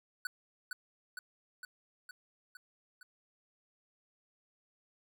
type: tone with echo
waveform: square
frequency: 1490 Hz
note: F#6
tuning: 12 cents sharp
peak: -35 dBFS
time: 0.25-0.27 s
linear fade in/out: 2 ms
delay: 460 ms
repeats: 6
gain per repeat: -3 dB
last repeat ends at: 3.03 s
effects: none